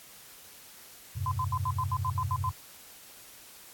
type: chord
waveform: sine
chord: F suspended second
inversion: none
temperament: equal with one note detuned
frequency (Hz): 87.31 / 100 / 130.81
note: F2 / G2 / C3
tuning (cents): 0 / +35 / 0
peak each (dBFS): -35 / -33 / -36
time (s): 1.15-2.52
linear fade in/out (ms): 20
type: tone bursts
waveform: sine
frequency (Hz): 1023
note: C6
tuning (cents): -39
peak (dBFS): -28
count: 10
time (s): 1.26-2.493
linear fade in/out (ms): 2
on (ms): 54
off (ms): 77
effects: white hiss -51 dBFS RMS until 3.73 s + AAC 64 kbps